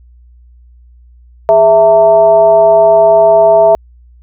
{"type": "tone with frequency modulation", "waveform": "sine", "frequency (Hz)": 659.3, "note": "E5", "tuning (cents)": 0, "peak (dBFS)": -3, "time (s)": [1.49, 3.75], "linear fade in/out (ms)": 0, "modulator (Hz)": 245, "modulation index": 0.63, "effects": ["added 60 Hz sine -38 dBFS peak until 4.22 s"]}